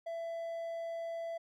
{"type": "tone", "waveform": "triangle", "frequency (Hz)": 667, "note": "E5", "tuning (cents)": 20, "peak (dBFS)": -35, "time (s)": [0.06, 1.38], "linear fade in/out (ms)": 10, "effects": []}